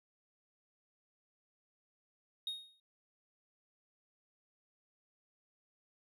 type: tone with exponential decay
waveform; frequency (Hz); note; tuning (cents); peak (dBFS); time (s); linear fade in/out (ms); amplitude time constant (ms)
triangle; 3729; A#7; 0; -32; 2.47-2.8; 2; 71
effects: tanh soft clip ceiling -28 dBFS